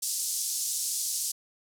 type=band-pass noise; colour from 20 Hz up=pink; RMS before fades=-31 dBFS; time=0.02-1.32 s; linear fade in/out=10 ms; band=5400 to 12000 Hz; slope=24 dB/octave; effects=none